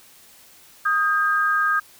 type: tone pair together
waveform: sine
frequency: 1245.5 / 1607 Hz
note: D#6 / G6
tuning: +1 / +43 cents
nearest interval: major third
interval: 442 cents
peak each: -20 dBFS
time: 0.85-1.8 s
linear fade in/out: 10 ms
effects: white hiss -50 dBFS RMS until 1.99 s